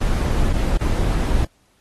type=noise with dropouts; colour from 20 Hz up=brown; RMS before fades=-18 dBFS; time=0.01-1.45 s; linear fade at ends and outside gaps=5 ms; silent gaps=0.529-0.537 / 0.774-0.807 s; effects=pink hiss -61 dBFS RMS until 1.8 s + AAC 32 kbps